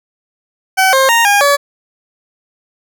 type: tone with pitch steps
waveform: 20% pulse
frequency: 760 / 532 / 929 / 812 / 569 Hz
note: F#5 / C5 / A#5 / G#5 / C#5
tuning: +46 / +29 / -6 / -39 / +45 cents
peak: -3 dBFS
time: 0.77-1.57 s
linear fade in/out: 20 ms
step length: 160 ms
effects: none